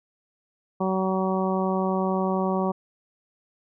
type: harmonic tone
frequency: 188.8 Hz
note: F#3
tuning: 35 cents sharp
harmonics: 1 / 2 / 3 / 4 / 5 / 6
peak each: -25 / -28 / -30 / -31 / -32 / -33 dBFS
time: 0.8-2.72 s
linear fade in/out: 10 ms
effects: none